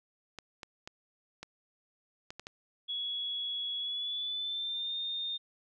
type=clicks; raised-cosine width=0.2 ms; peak=-25 dBFS; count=7; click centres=0.387 / 0.632 / 0.875 / 1.43 / 2.305 / 2.396 / 2.469 s
type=tone with pitch glide; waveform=sine; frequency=3361 to 3644 Hz; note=G#7 to A#7; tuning=+20 to -40 cents; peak=-33 dBFS; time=2.88-5.38 s; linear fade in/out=20 ms; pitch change=+140 cents; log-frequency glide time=3.78-4.96 s
effects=none